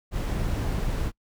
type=noise; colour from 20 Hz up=brown; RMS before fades=-27 dBFS; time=0.11-1.12 s; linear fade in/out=50 ms; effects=noise-tail reverb RT60 0.1 s tail -25 dB re dry